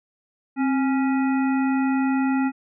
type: harmonic tone with a mistuned harmonic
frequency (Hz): 277.2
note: C#4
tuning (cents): 0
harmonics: 1 / 3 / 5 / 7 / 9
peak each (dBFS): -19 / -29 / -33 / -36 / -38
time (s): 0.56-2.52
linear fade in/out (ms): 50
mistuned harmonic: 1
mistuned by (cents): -82
effects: none